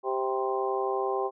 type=harmonic tone with a mistuned harmonic; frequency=130.81 Hz; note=C3; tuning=in tune; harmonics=3 / 4 / 5 / 6 / 7 / 8; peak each=-29 / -34 / -38 / -32 / -42 / -34 dBFS; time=0.03-1.31 s; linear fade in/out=50 ms; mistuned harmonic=7; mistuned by=+70 cents; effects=none